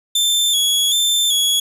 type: tone with vibrato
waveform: sawtooth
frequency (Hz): 3453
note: A7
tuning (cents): -33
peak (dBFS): -11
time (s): 0.15-1.6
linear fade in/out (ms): 5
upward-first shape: square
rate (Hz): 1.3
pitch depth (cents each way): 51
effects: resampled to 32000 Hz